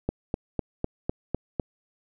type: click train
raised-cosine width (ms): 2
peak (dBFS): -12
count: 7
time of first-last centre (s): 0.09-1.598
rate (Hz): 3.98
effects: none